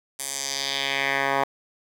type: tone with band-pass filter sweep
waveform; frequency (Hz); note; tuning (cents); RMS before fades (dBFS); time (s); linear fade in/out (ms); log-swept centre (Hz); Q
10% pulse; 137.5; C#3; -14; -26; 0.19-1.44; 5; 9700 to 1100; 1.9
effects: 7-bit